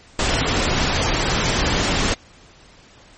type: noise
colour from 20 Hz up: pink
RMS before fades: -19 dBFS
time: 0.19-2.14 s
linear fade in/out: 2 ms
effects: pink hiss -48 dBFS RMS until 3.17 s + MP3 32 kbps